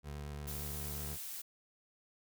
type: tone with vibrato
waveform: 25% pulse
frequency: 72.8 Hz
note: D2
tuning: 15 cents flat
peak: -38 dBFS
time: 0.03-1.18 s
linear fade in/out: 50 ms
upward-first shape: sine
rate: 8.5 Hz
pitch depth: 24 cents each way
type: noise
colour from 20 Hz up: blue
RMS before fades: -44 dBFS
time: 0.47-1.42 s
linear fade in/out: 10 ms
effects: none